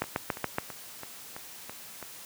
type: two click trains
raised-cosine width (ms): 0.5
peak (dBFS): -24 / -12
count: 7 / 5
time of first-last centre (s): 0.04-2.027 / 0.02-0.584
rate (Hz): 3.02 / 7.09
effects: white hiss -46 dBFS RMS until 2.25 s + high-pass 80 Hz 12 dB/octave